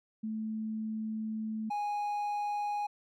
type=tone pair in turn; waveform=sine / triangle; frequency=218.6 / 826.9 Hz; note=A3 / G#5; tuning=-11 / -8 cents; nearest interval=octave + major seventh; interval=2303 cents; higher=second; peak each=-33 / -29 dBFS; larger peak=second; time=0.23-1.7 / 1.7-2.87 s; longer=first; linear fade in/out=10 ms; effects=none